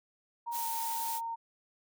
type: tone with pitch glide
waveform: sine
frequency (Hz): 938 to 918.7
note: A#5 to A#5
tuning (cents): +11 to -25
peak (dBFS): -34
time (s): 0.46-1.36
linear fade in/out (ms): 20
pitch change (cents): -36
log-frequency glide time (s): 0.57-0.68
type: noise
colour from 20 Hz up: blue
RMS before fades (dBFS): -38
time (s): 0.51-1.21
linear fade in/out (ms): 50
effects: none